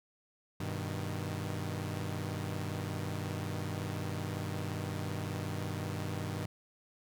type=chord; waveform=sawtooth; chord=G augmented; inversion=none; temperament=equal; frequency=98 / 123.47 / 155.56 Hz; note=G2 / B2 / D#3; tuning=0 / 0 / 0 cents; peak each=-34 / -38 / -36 dBFS; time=0.6-6.46 s; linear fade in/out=5 ms; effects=none